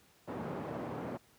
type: band-pass noise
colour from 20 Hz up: pink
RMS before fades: -40 dBFS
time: 0.27-1.18 s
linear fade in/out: 20 ms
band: 150 to 910 Hz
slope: 12 dB/octave
effects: pink hiss -65 dBFS RMS until 1.38 s + high-pass 80 Hz 12 dB/octave